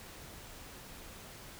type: silence
effects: pink hiss -50 dBFS RMS until 1.59 s